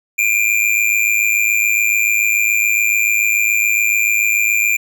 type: tone with amplitude modulation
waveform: square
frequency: 2392 Hz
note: D7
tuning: 31 cents sharp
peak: -10 dBFS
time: 0.18-4.77 s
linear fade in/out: 10 ms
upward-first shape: sine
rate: 107 Hz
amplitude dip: 75%
effects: none